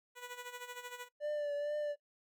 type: tone with tremolo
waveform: 10% pulse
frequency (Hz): 491.1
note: B4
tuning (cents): -10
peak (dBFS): -34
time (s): 0.15-1.09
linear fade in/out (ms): 50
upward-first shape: sine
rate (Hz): 13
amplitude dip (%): 70
type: tone with vibrato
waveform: triangle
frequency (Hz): 587.3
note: D5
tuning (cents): 0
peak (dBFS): -32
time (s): 1.2-1.96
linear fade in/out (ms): 50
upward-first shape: triangle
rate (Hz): 2.2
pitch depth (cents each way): 37
effects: noise-tail reverb RT60 0.1 s tail -19 dB re dry